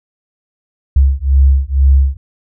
sine beating tone pair, 67 / 69.1 Hz, C2 / C#2, +42 / -5 cents, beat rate 2.1 Hz, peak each -10 dBFS, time 0.96-2.17 s, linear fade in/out 5 ms, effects none

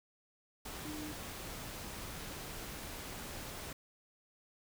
sine tone in noise, 302.8 Hz, D#4, 47 cents flat, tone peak -43 dBFS, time 0.85-1.12 s, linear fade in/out 5 ms, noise pink, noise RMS -45 dBFS, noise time 0.65-3.73 s, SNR -1 dB, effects none

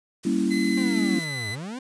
white noise, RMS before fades -41 dBFS, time 0.23-1.25 s, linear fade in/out 10 ms
sine chord, G diminished seventh, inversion none, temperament equal, 196 / 233.1 / 277.2 / 329.6 Hz, G3 / Bb3 / Db4 / Fb4, 0 / 0 / 0 / 0 cents, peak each -26 dBFS, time 0.25-1.19 s, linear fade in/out 5 ms
30% pulse tone with pitch glide, 2032 to 2011 Hz, B6 to B6, +49 to +31 cents, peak -27 dBFS, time 0.5-1.56 s, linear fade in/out 20 ms, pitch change -18 cents, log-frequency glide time 0.63-1.16 s
40% pulse linear two-way sweep, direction down then up, 268.3 to 98 to 268.3 Hz, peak -31 dBFS, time 0.77-1.79 s, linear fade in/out 5 ms, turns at 1.5 s
effects resampled to 22050 Hz

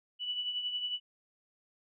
sine tone with tremolo, 2960 Hz, F#7, in tune, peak -30 dBFS, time 0.19-1 s, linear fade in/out 50 ms, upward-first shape triangle, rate 11 Hz, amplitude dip 60%, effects none

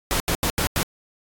pink noise bursts at uneven times, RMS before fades -22 dBFS, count 5, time 0.11-0.2 / 0.28-0.35 / 0.43-0.5 / 0.58-0.67 / 0.76-0.83 s, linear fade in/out 0 ms, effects AAC 64 kbps

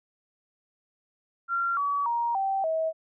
sine tone with pitch steps, 1377 / 1138 / 940.5 / 777.3 / 642.4 Hz, F6 / C#6 / A#5 / G5 / E5, -25 / +45 / +15 / -15 / -45 cents, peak -24 dBFS, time 1.48-2.93 s, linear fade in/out 50 ms, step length 290 ms, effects none

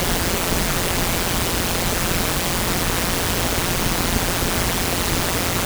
pink noise with amplitude modulation, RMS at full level -17 dBFS, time 0-5.65 s, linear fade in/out 0 ms, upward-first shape sine, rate 175 Hz, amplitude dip 85%, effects none

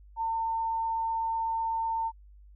sine tone, 904 Hz, A5, 47 cents sharp, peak -27 dBFS, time 0.16-2.12 s, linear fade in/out 50 ms, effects added 50 Hz sine -50 dBFS peak until 2.55 s

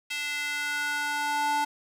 square tone with high-pass filter sweep, 292.8 Hz, D4, 5 cents flat, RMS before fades -29 dBFS, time 0.1-1.65 s, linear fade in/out 10 ms, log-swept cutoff 2500 to 780 Hz, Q 2.5, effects low-pass 12000 Hz 12 dB/octave + 9-bit

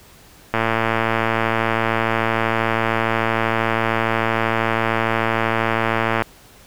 click train, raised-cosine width 0.5 ms, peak -3 dBFS, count 643, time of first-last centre 0.54-6.221 s, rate 113 Hz, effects pink hiss -47 dBFS RMS until 6.66 s

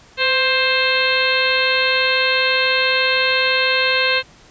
harmonic tone with a mistuned harmonic, 526 Hz, C5, 9 cents sharp, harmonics 1 / 2 / 3 / 4 / 5 / 6 / 7 / 8, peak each -22 / -25 / -21 / -23 / -20 / -26 / -25 / -23 dBFS, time 0.17-4.23 s, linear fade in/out 50 ms, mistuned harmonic 1, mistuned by -42 cents, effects pink hiss -47 dBFS RMS until 4.5 s + resampled to 16000 Hz

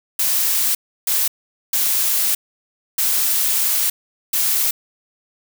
blue noise bursts at uneven times, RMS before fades -18 dBFS, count 5, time 0.19-0.75 / 1.07-1.28 / 1.73-2.35 / 2.98-3.9 / 4.33-4.71 s, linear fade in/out 5 ms, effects none

